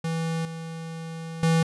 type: tone with level steps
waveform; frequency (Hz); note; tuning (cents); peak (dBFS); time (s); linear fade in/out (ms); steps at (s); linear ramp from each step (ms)
square; 163.6; E3; -13; -26 / -34 / -19; 0.04-1.63; 5; 0.45 / 1.43; 2
effects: resampled to 24000 Hz